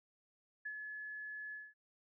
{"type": "tone with ADSR envelope", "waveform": "sine", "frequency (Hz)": 1709, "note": "G#6", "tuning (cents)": 49, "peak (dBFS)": -39, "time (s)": [0.65, 1.74], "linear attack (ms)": 10, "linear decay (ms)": 63, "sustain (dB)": -4, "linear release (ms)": 210, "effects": []}